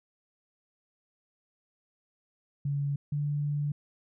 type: tone pair in turn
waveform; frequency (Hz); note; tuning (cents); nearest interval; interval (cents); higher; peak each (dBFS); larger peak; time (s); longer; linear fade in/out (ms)
sine; 142 / 145.99; C#3 / D3; +42 / -10; unison; 48; second; -27; neither; 2.65-2.96 / 3.12-3.72; second; 5
effects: none